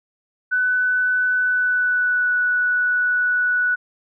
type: tone with pitch glide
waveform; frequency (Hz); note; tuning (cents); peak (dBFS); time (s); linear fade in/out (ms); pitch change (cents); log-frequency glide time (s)
sine; 1498 to 1476.5; F#6 to F#6; +21 to -4; -16; 0.51-3.76; 20; -25; 1.41-2.33
effects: none